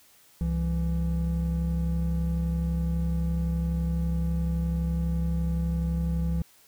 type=tone pair together; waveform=triangle; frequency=66.4 / 167.32 Hz; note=C2 / E3; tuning=+26 / +26 cents; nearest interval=octave + major third; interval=1600 cents; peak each=-25 dBFS; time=0.41-6.42 s; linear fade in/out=0 ms; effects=white hiss -58 dBFS RMS until 6.67 s